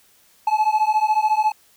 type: beating tone pair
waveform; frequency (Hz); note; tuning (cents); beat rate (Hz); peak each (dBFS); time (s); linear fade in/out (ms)
triangle; 853 / 867; G#5 / A5; +46 / -26; 14; -17; 0.47-1.52; 5
effects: white hiss -56 dBFS RMS until 1.76 s

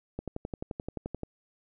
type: click train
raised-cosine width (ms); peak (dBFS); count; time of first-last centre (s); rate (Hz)
2; -21; 13; 0.19-1.233; 11.5
effects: none

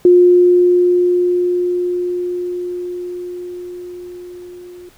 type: tone with level ramp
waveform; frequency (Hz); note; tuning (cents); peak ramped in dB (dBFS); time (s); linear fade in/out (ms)
sine; 356.2; F4; +34; -4 to -33; 0.05-4.89; 2
effects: pink hiss -49 dBFS RMS until 4.97 s

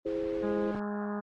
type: chord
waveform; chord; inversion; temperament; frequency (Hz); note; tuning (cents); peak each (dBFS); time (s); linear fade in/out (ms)
sine; E augmented; none; equal; 329.6 / 415.3 / 523.3; E4 / G#4 / B#4; 0 / 0 / 0; -34; 0.05-0.72; 10
type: noise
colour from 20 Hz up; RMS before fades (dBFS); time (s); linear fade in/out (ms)
pink; -48; 0.06-0.8; 5
type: harmonic tone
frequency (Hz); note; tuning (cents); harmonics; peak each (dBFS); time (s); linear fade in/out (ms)
206.5; G#3; -10; 1 / 2 / 3 / 4 / 5 / 6 / 7 / 8; -33 / -39 / -43 / -45 / -47 / -49 / -50 / -51; 0.42-1.21; 20
effects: low-pass 3000 Hz 12 dB/octave + AAC 32 kbps

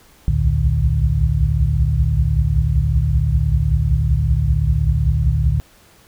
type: tone cluster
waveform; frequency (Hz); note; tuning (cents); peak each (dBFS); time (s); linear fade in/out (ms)
sine; 61.1 / 66.3 / 76.7 / 112.2 / 148.6; B1 / C2 / D#2 / A2 / D3; -18 / +23 / -24 / +34 / +21; -20; 0.28-5.6; 0
effects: pink hiss -50 dBFS RMS until 6.07 s

